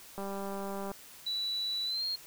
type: click train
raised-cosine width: 1 ms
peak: -26 dBFS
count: 146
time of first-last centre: 0.18-0.916 s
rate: 197 Hz
type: tone with pitch glide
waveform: sine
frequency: 3947 to 4230 Hz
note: B7 to C8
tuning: -2 to +18 cents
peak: -31 dBFS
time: 1.26-2.16 s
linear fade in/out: 10 ms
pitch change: +120 cents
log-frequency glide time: 1.85-2.04 s
effects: white hiss -52 dBFS RMS until 2.26 s